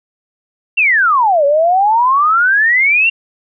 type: exponential two-way sweep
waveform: sine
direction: down then up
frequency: 2794 to 554 to 2794 Hz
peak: -8 dBFS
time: 0.77-3.1 s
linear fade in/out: 10 ms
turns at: 1.45 s
effects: none